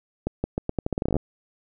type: accelerating click train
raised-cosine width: 2 ms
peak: -11 dBFS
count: 16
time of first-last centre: 0.27-1.166 s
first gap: 170 ms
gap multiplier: 0.82
effects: none